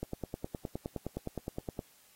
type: click train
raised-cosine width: 2 ms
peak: -22 dBFS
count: 18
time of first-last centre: 0.03-1.792 s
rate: 9.65 Hz
effects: white hiss -63 dBFS RMS until 2.15 s + AAC 48 kbps